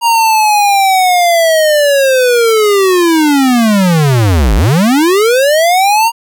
square linear two-way sweep, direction down then up, 941 to 46.07 to 941 Hz, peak -7 dBFS, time 0.01-6.12 s, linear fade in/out 50 ms, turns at 4.55 s, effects none

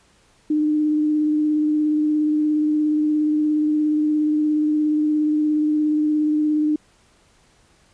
sine tone with vibrato, 303.3 Hz, D#4, 44 cents flat, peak -16 dBFS, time 0.5-6.76 s, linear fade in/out 5 ms, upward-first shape triangle, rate 17 Hz, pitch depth 18 cents each way, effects pink hiss -57 dBFS RMS until 7.93 s + resampled to 22050 Hz

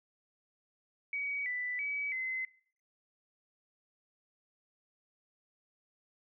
sine tone with pitch steps, 2263 / 1985 / 2281 / 2050 Hz, C#7 / B6 / C#7 / C7, +35 / +8 / +49 / -36 cents, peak -33 dBFS, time 1.13-2.45 s, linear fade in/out 2 ms, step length 330 ms, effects noise-tail reverb RT60 0.5 s tail -20 dB re dry

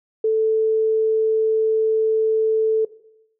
sine tone, 440 Hz, A4, in tune, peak -15 dBFS, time 0.24-2.85 s, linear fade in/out 5 ms, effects noise-tail reverb RT60 0.8 s tail -18 dB re dry

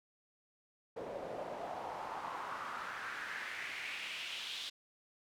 pink noise with band-pass filter sweep, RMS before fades -43 dBFS, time 0.96-4.7 s, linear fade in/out 10 ms, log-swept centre 490 to 3600 Hz, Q 3.1, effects none

